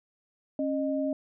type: tone pair together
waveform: sine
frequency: 273.2 / 615.1 Hz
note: C#4 / D#5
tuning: -25 / -20 cents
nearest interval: octave + major second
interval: 1405 cents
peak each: -28 / -30 dBFS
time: 0.59-1.13 s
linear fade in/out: 2 ms
effects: none